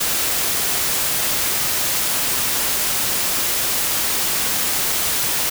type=noise; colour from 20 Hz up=white; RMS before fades=-20 dBFS; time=0-5.5 s; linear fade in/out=10 ms; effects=none